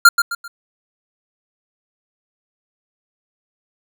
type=tone with echo; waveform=square; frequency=1396.9 Hz; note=F6; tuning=in tune; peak=-4 dBFS; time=0.05-0.09 s; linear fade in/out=5 ms; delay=130 ms; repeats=3; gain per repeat=-9 dB; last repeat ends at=0.48 s; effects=none